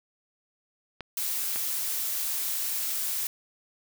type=clicks; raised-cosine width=0.3 ms; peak=-20 dBFS; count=2; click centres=1.007 / 1.56 s
type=noise; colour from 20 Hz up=blue; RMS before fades=-30 dBFS; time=1.17-3.27 s; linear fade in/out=2 ms
effects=none